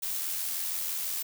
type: noise with amplitude modulation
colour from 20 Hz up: blue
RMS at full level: -31 dBFS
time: 0.02-1.23 s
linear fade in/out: 10 ms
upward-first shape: sine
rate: 86.1 Hz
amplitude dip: 35%
effects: none